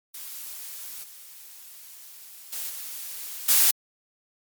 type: noise with level steps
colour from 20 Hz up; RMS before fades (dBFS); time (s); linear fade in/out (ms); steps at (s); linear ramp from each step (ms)
blue; -38 / -45 / -32 / -36 / -18; 0.14-3.71; 5; 1.03 / 2.52 / 2.69 / 3.48; 10
effects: MP3 96 kbps